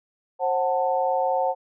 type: chord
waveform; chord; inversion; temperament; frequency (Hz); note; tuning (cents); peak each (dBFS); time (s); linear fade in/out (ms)
sine; F# diminished; second; just; 532.8 / 740 / 888; C5 / F#5 / A5; +31 / 0 / +16; -24 / -24 / -26; 0.39-1.55; 50
effects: none